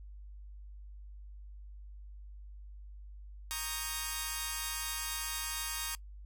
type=chord; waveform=5% pulse; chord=Eb dominant seventh; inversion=second; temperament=equal with one note detuned; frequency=932.3 / 1108.7 / 1244.5 / 1588 Hz; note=Bb5 / Db6 / Eb6 / G6; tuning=0 / 0 / 0 / +22 cents; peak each=-28 / -31 / -29 / -31 dBFS; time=3.51-5.95 s; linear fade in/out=0 ms; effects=noise-tail reverb RT60 0.1 s tail -23 dB re dry + added 50 Hz sine -46 dBFS peak until 6.25 s